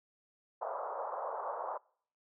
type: band-pass noise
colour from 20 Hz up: pink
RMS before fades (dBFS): -39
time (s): 0.61-1.78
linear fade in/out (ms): 10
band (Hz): 500 to 1200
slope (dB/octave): 48
effects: noise-tail reverb RT60 0.6 s tail -26 dB re dry